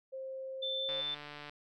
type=tone with pitch glide; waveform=sine; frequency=529 to 535.1 Hz; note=C5 to C5; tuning=+19 to +39 cents; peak=-39 dBFS; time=0.12-1.02 s; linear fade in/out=20 ms; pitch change=+20 cents; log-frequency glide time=0.78-0.85 s
type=tone; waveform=sine; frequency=3540 Hz; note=A7; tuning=10 cents sharp; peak=-34 dBFS; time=0.62-1.15 s; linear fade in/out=10 ms
type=click train; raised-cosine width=0.3 ms; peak=-30 dBFS; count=90; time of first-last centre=0.89-1.495 s; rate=147 Hz
effects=none